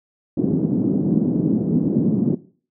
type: band-pass noise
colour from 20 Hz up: white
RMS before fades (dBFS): -19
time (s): 0.37-2.35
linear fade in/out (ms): 5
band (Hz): 160 to 280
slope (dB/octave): 24
effects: noise-tail reverb RT60 0.4 s tail -17 dB re dry